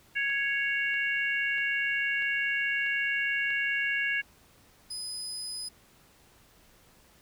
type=harmonic tone; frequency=554.4 Hz; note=C#5; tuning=in tune; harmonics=3 / 4 / 5; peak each=-29 / -31 / -33 dBFS; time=0.15-4.22 s; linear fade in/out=20 ms
type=click train; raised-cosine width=0.3 ms; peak=-32 dBFS; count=6; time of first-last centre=0.3-3.505 s; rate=1.56 Hz
type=tone; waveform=30% pulse; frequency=5010 Hz; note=D#8; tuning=11 cents sharp; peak=-31 dBFS; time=4.9-5.69 s; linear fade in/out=10 ms
effects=pink hiss -60 dBFS RMS until 7.21 s